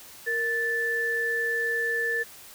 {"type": "tone pair together", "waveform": "sine", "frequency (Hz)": [465.1, 1756], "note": ["A#4", "A6"], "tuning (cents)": [-4, -4], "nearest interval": "octave + major seventh", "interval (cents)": 2300, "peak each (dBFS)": [-31, -25], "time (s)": [0.26, 2.24], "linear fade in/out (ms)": 20, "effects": ["white hiss -47 dBFS RMS until 2.54 s"]}